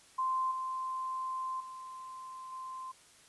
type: tone with level steps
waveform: sine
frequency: 1041 Hz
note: C6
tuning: 9 cents flat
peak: -29 / -34 / -43 / -40 dBFS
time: 0.18-2.92 s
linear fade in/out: 10 ms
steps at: 0.51 / 1.6 / 2.52 s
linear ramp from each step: 5 ms
effects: white hiss -60 dBFS RMS until 3.28 s + resampled to 24000 Hz